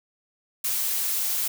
blue noise, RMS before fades -26 dBFS, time 0.64-1.48 s, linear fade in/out 5 ms, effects none

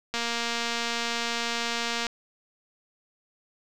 click train, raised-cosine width 0.2 ms, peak -12 dBFS, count 452, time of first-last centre 0.14-2.067 s, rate 234 Hz, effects none

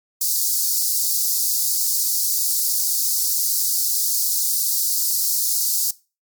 white high-pass noise, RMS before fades -20 dBFS, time 0.21-5.91 s, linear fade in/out 5 ms, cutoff 4500 Hz, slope 48 dB/octave, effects noise-tail reverb RT60 0.3 s tail -20 dB re dry + MP3 96 kbps

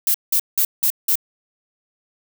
violet noise bursts, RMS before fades -17 dBFS, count 5, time 0.07-1.155 s, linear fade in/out 2 ms, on 73 ms, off 180 ms, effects none

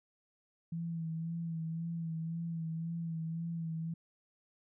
sine tone with vibrato, 164.81 Hz, E3, in tune, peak -35 dBFS, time 0.72-3.94 s, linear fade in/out 5 ms, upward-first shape sine, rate 1.9 Hz, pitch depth 35 cents each way, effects none

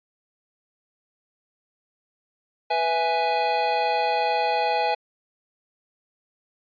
square chord, E major, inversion second, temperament equal, 493.9 / 659.3 / 830.6 Hz, B4 / E5 / G#5, 0 / 0 / 0 cents, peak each -29 / -28 / -23 dBFS, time 2.7-4.95 s, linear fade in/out 10 ms, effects resampled to 11025 Hz

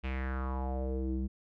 square tone with low-pass filter sweep, 65.41 Hz, C2, in tune, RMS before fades -34 dBFS, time 0.03-1.28 s, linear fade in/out 20 ms, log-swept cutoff 2700 to 240 Hz, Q 4.1, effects none

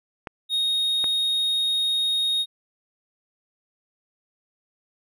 clicks, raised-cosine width 0.5 ms, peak -17 dBFS, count 2, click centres 0.272 / 1.042 s
triangle tone, 3729 Hz, A#7, in tune, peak -19 dBFS, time 0.49-2.46 s, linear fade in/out 50 ms
effects none

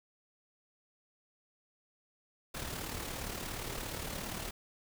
pink noise with amplitude modulation, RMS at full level -38 dBFS, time 2.54-4.51 s, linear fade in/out 10 ms, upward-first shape sine, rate 37.2 Hz, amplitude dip 50%, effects none

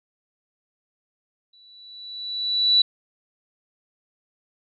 sine tone with exponential growth, 3948 Hz, B7, 1 cent flat, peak -12 dBFS, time 1.53-2.82 s, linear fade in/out 5 ms, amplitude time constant 280 ms, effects none

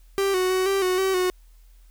45% pulse tone with pitch steps, 392.6 / 369.1 / 373.1 / 391 / 367.8 / 382.5 / 365.9 Hz, G4 / F#4 / F#4 / G4 / F#4 / G4 / F#4, +3 / -4 / +14 / -4 / -10 / -42 / -19 cents, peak -20 dBFS, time 0.18-1.3 s, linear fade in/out 0 ms, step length 160 ms, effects added 41 Hz sine -48 dBFS peak until 1.9 s + white hiss -64 dBFS RMS until 1.9 s

